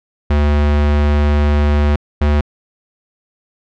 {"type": "tone pair in turn", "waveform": "square", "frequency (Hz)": [73.42, 73.73], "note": ["D2", "D2"], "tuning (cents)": [0, 7], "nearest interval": "unison", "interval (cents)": 7, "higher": "second", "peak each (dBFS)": -11, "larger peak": "neither", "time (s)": [[0.3, 1.96], [2.21, 2.41]], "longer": "first", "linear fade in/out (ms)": 5, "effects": ["low-pass 3000 Hz 12 dB/octave"]}